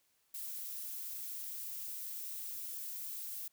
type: noise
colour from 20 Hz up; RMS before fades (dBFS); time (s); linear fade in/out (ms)
violet; -43; 0.34-3.48; 5
effects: white hiss -75 dBFS RMS until 3.52 s